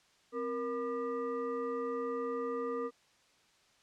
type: tone with frequency modulation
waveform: sine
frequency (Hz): 470.2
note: A#4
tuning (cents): +15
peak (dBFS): -33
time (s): 0.32-2.91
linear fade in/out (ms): 50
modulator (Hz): 732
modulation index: 0.9
effects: white hiss -67 dBFS RMS until 3.82 s + low-pass 6000 Hz 12 dB/octave